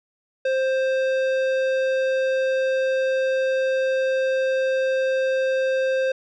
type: tone with tanh clipping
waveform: sine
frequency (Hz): 526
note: C5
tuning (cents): +9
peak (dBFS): -21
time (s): 0.45-6.12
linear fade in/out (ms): 5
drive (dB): 14
effects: none